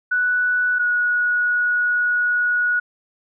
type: tone pair in turn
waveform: sine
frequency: 1480 / 1458.8 Hz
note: F#6 / F#6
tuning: 0 / -25 cents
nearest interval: unison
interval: 25 cents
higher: first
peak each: -16 dBFS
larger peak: neither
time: 0.11-0.79 / 0.79-2.8 s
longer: second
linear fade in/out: 10 ms
effects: none